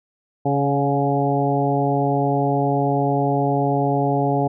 harmonic tone with a mistuned harmonic, 140 Hz, C#3, 18 cents sharp, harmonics 1 / 2 / 3 / 4 / 5 / 6, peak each -22 / -23 / -24 / -27 / -23 / -26 dBFS, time 0.45-4.48 s, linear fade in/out 10 ms, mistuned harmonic 5, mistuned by +26 cents, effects none

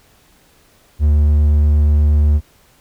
triangle tone, 74.3 Hz, D2, 21 cents sharp, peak -7 dBFS, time 0.99-2.41 s, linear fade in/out 50 ms, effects pink hiss -52 dBFS RMS until 2.8 s

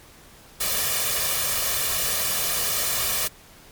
white noise with comb filter, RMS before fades -24 dBFS, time 0.6-3.28 s, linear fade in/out 10 ms, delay 1.7 ms, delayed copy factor +0.65, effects pink hiss -49 dBFS RMS until 3.71 s + MP3 96 kbps

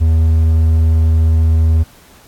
triangle tone, 80.4 Hz, E2, 43 cents flat, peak -6 dBFS, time 0-1.84 s, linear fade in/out 20 ms, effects pink hiss -45 dBFS RMS until 2.27 s + AAC 64 kbps

